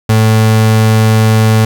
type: tone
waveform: 35% pulse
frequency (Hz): 110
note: A2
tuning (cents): 0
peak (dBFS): -4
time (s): 0.09-1.65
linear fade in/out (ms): 5
effects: 7-bit